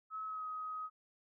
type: tone with pitch glide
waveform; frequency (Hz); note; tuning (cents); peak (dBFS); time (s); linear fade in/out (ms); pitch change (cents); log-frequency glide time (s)
sine; 1288 to 1260.8; E6 to D#6; -41 to +23; -39; 0.1-0.9; 50; -36; 0.26-0.45
effects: none